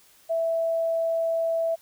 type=tone; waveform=sine; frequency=659.3 Hz; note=E5; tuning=in tune; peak=-22 dBFS; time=0.29-1.76 s; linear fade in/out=20 ms; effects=white hiss -57 dBFS RMS until 1.81 s